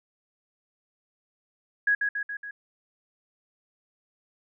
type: tone with echo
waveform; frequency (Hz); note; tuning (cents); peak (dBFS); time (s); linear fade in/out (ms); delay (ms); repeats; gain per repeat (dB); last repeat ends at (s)
sine; 1661.2; G#6; 0; -19; 1.87-1.95; 5; 140; 4; -4; 2.51
effects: none